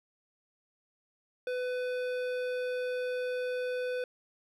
sine tone with hard clipping, 500 Hz, B4, 21 cents sharp, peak -33 dBFS, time 1.47-4.04 s, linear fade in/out 2 ms, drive 13 dB, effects none

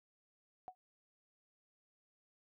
sine tone with exponential decay, 740 Hz, F#5, in tune, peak -40 dBFS, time 0.68-0.75 s, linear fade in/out 0 ms, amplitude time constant 15 ms, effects none

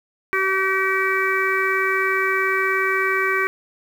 harmonic tone, 383 Hz, G4, 40 cents flat, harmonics 1 / 3 / 4 / 5 / 6, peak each -24 / -24 / -24 / -24 / -24 dBFS, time 0.33-3.47 s, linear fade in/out 0 ms, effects 7-bit

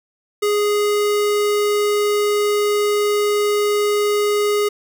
square tone, 414.5 Hz, G#4, 3 cents flat, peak -16 dBFS, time 0.42-4.69 s, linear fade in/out 10 ms, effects none

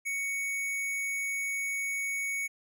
square tone, 2228 Hz, C#7, 8 cents sharp, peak -31 dBFS, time 0.05-2.48 s, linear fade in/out 20 ms, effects none

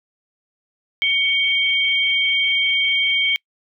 sine tone pair together, 2239 / 3166 Hz, C#7 / G7, +17 / +17 cents, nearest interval tritone, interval 600 cents, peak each -18 dBFS, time 1.02-3.36 s, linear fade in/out 0 ms, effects noise-tail reverb RT60 0.1 s tail -26 dB re dry

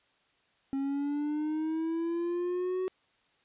triangle linear sweep, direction up, 270.2 to 374.7 Hz, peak -27 dBFS, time 0.73-2.88 s, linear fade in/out 0 ms, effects white hiss -69 dBFS RMS until 3.44 s + resampled to 8000 Hz

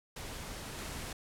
pink noise with level steps, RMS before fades -43 / -41 dBFS, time 0.16-1.13 s, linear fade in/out 5 ms, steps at 0.77 s, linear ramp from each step 20 ms, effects low-pass 12000 Hz 12 dB/octave

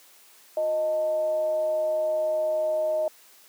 sine tone with frequency modulation, 622.3 Hz, D#5, in tune, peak -22 dBFS, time 0.57-3.08 s, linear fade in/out 2 ms, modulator 266 Hz, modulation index 0.24, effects white hiss -54 dBFS RMS until 3.48 s + high-pass 300 Hz 12 dB/octave

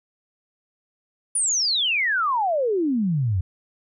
sine exponential sweep, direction down, 9900 to 85.5 Hz, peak -19 dBFS, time 1.35-3.41 s, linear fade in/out 5 ms, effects none

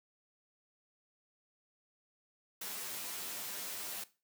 white noise with comb filter, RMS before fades -42 dBFS, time 2.61-4.04 s, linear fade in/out 5 ms, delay 10 ms, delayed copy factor +0.5, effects noise-tail reverb RT60 0.3 s tail -17 dB re dry + high-pass 150 Hz 12 dB/octave

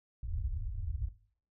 pink low-pass noise, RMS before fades -36 dBFS, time 0.23-1.09 s, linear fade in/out 5 ms, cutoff 110 Hz, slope 96 dB/octave, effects noise-tail reverb RT60 0.5 s tail -17 dB re dry

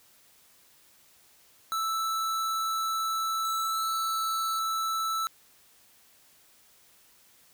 square tone, 1318.5 Hz, E6, in tune, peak -28 dBFS, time 1.72-5.27 s, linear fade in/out 0 ms
15% pulse tone with pitch glide, 3900 to 4454 Hz, B7 to C#8, -23 to +7 cents, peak -35 dBFS, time 3.45-4.59 s, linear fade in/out 0 ms, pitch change +230 cents, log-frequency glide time 3.63-3.95 s
effects white hiss -60 dBFS RMS until 7.53 s

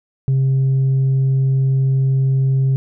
sine tone with tanh clipping, 133.7 Hz, C3, 38 cents sharp, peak -13 dBFS, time 0.28-2.76 s, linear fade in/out 0 ms, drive 1 dB, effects none

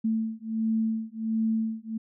sine beating tone pair, 221.6 / 223 Hz, A3 / A3, +13 / +23 cents, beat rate 1.4 Hz, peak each -28 / -28 dBFS, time 0.04-1.98 s, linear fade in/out 10 ms, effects none

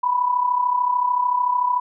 sine tone with amplitude modulation, 987.8 Hz, B5, in tune, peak -14 dBFS, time 0.03-1.8 s, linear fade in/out 10 ms, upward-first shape sine, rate 33.5 Hz, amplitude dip 65%, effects none

